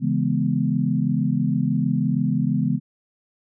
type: chord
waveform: sine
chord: C# minor seventh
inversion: none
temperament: equal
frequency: 138.59 / 164.81 / 207.7 / 246.9 Hz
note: C#3 / E3 / G#3 / B3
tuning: 0 / 0 / 0 / 0 cents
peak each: -24 dBFS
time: 0-2.8 s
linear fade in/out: 50 ms
effects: none